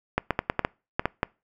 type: clicks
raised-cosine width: 0.5 ms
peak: -7 dBFS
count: 9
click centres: 0.18 / 0.307 / 0.391 / 0.499 / 0.593 / 0.649 / 0.995 / 1.056 / 1.231 s
effects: noise-tail reverb RT60 0.3 s tail -25 dB re dry